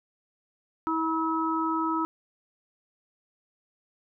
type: harmonic tone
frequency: 322.6 Hz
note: E4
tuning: 37 cents flat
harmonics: 1 / 3 / 4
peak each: -28 / -30 / -29 dBFS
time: 0.87-2.05 s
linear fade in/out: 0 ms
effects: none